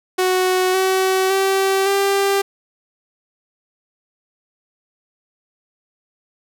sawtooth tone with pitch steps, 369.7 / 378.1 / 386.7 / 395.5 Hz, F#4 / F#4 / G4 / G4, -1 / +38 / -24 / +15 cents, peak -11 dBFS, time 0.18-2.42 s, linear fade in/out 10 ms, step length 560 ms, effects none

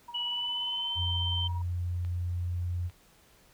sine tone with tremolo, 952 Hz, A#5, 36 cents sharp, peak -39 dBFS, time 0.08-1.62 s, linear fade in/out 5 ms, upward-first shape sine, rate 17 Hz, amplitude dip 60%
sine tone with pitch glide, 2944 to 3108 Hz, F#7 to G7, -9 to -16 cents, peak -30 dBFS, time 0.14-1.48 s, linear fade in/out 10 ms, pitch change +93 cents, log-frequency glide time 0.24-1.02 s
sine tone, 88.1 Hz, F2, 16 cents sharp, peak -29 dBFS, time 0.95-2.91 s, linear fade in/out 50 ms
clicks, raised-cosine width 0.3 ms, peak -35 / -38 dBFS, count 2, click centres 2.049 / 2.898 s
effects pink hiss -61 dBFS RMS until 3.53 s

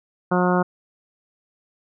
harmonic tone, 180 Hz, F#3, 47 cents flat, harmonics 1 / 2 / 3 / 4 / 5 / 6 / 7 / 8, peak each -20 / -23 / -25 / -26 / -27 / -28 / -28 / -29 dBFS, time 0.31-0.63 s, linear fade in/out 10 ms, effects none

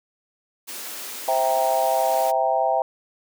white high-pass noise, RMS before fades -34 dBFS, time 0.67-2.32 s, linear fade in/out 20 ms, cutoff 210 Hz, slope 96 dB/octave
sine chord, C dominant seventh, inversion none, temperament equal, 523.3 / 659.3 / 784 / 932.3 Hz, C5 / E5 / G5 / Bb5, 0 / 0 / 0 / 0 cents, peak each -26 / -22 / -22 / -27 dBFS, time 1.28-2.82 s, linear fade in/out 2 ms
effects none

